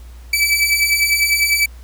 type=beating tone pair; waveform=sawtooth; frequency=2300 / 2310 Hz; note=D7 / D7; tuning=-37 / -29 cents; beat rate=10 Hz; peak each=-13 dBFS; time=0.33-1.66 s; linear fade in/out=5 ms; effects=added 60 Hz sine -34 dBFS peak until 1.83 s + pink hiss -49 dBFS RMS until 1.83 s